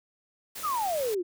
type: noise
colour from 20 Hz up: white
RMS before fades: -39 dBFS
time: 0.55-1.15 s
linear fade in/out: 10 ms
type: exponential sweep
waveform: sine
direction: down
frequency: 1315 to 336.6 Hz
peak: -26 dBFS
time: 0.63-1.23 s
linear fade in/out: 20 ms
effects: none